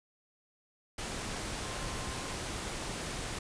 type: tone in noise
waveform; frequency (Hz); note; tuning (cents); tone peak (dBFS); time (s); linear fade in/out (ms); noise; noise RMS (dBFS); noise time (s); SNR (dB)
sine; 1050; C6; +6; -48; 1.63-2.34; 5; pink; -38; 0.98-3.39; -13
effects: resampled to 22050 Hz